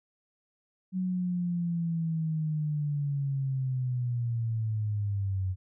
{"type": "linear sweep", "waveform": "sine", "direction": "down", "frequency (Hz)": [186.7, 91.9], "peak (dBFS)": -27, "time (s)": [0.92, 5.56], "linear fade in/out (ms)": 50, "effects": []}